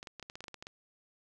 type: clicks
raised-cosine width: 0.2 ms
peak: -27 dBFS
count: 12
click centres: 0.029 / 0.072 / 0.197 / 0.227 / 0.299 / 0.355 / 0.406 / 0.441 / 0.482 / 0.543 / 0.625 / 0.669 s
effects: none